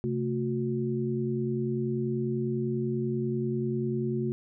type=tone cluster; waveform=sine; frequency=131.9 / 222.1 / 362.6 Hz; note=C3 / A3 / F#4; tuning=+14 / +16 / -35 cents; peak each=-31 dBFS; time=0.04-4.32 s; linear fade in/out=0 ms; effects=none